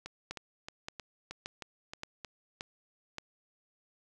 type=two click trains; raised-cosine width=0.2 ms; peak=-24 / -21 dBFS; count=8 / 6; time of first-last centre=0.06-2.248 / 0.31-3.184 s; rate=3.2 / 1.74 Hz; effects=none